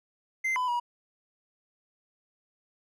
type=tone with pitch steps; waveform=triangle; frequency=2078 / 1003 / 962 Hz; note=C7 / B5 / B5; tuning=-12 / +26 / -46 cents; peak=-24 dBFS; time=0.44-0.8 s; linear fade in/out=10 ms; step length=120 ms; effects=none